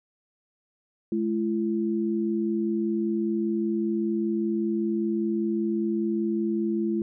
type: tone pair together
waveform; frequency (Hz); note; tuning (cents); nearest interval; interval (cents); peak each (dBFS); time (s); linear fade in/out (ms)
sine; 213.1 / 338.2; G#3 / E4; +45 / +44; minor sixth; 799; -26; 1.12-7.02; 2
effects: none